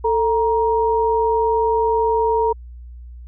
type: tone pair together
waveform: sine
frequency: 445.3 / 941 Hz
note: A4 / A#5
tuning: +21 / +16 cents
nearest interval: octave + minor second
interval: 1295 cents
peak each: -17 / -18 dBFS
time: 0.04-2.53 s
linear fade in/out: 10 ms
effects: added 60 Hz sine -34 dBFS peak until 3.27 s